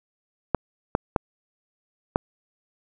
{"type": "clicks", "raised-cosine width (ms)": 1, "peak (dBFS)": -5, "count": 4, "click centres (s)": [0.547, 0.951, 1.162, 2.159], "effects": []}